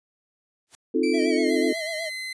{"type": "noise with exponential growth", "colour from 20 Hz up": "white", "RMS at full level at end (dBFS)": -41, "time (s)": [0.67, 0.75], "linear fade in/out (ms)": 0, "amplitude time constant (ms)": 16}
{"type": "chord", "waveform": "sine", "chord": "F dominant seventh", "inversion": "second", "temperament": "equal", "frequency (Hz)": [261.6, 311.1, 349.2, 440], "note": ["C4", "Eb4", "F4", "A4"], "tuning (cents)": [0, 0, 0, 0], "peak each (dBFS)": -25, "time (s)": [0.94, 1.73], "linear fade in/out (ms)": 10}
{"type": "tone with pitch glide", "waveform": "30% pulse", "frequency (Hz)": [2327, 2049], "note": ["D7", "C7"], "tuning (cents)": [-17, -37], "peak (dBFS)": -28, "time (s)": [1.03, 2.33], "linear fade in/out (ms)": 5, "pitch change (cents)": -220, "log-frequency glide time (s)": [1.28, 1.53]}
{"type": "tone with vibrato", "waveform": "square", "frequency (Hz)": 641, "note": "E5", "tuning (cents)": -49, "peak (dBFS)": -31, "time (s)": [1.13, 2.1], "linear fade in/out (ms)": 20, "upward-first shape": "sine", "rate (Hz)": 8.1, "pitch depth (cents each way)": 71}
{"effects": ["resampled to 22050 Hz"]}